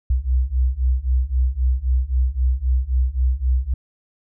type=beating tone pair; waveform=sine; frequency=61.74 / 65.54 Hz; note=B1 / C2; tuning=0 / +4 cents; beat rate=3.8 Hz; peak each=-19 / -18 dBFS; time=0.1-3.74 s; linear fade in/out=5 ms; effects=tanh soft clip ceiling -9 dBFS